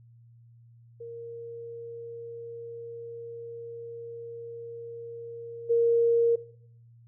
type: tone with level steps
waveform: sine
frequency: 466.2 Hz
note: A#4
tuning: in tune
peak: -37 / -19 dBFS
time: 1-6.36 s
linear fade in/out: 10 ms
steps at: 5.69 s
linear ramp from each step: 20 ms
effects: noise-tail reverb RT60 0.6 s tail -18 dB re dry + added 117 Hz sine -52 dBFS peak until 7.07 s